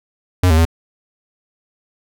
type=tone with pitch steps; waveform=square; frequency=90.7 / 79.5 / 82.4 Hz; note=F#2 / D#2 / E2; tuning=-34 / +38 / 0 cents; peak=-10 dBFS; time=0.43-0.652 s; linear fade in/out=5 ms; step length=74 ms; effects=none